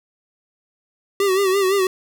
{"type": "tone with vibrato", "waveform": "square", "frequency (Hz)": 386.7, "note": "G4", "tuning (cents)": -24, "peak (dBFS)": -16, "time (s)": [1.2, 1.87], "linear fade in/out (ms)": 2, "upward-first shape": "sine", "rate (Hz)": 5.9, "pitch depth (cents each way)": 74, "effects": []}